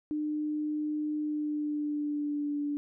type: tone with pitch glide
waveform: sine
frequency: 301.9 to 290.8 Hz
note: D4 to D4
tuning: +48 to -17 cents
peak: -29 dBFS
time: 0.11-2.77 s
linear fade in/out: 0 ms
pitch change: -65 cents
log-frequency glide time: 1.17-2.59 s
effects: none